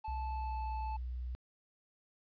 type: tone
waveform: triangle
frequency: 873 Hz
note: A5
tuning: 14 cents flat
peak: -37 dBFS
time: 0.04-0.97 s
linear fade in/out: 10 ms
type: tone with pitch glide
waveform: sine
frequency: 65 to 61.67 Hz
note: C2 to B1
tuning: -11 to -2 cents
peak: -37 dBFS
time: 0.08-1.35 s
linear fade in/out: 0 ms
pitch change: -91 cents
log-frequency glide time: 0.31-0.66 s
effects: resampled to 11025 Hz + 12-bit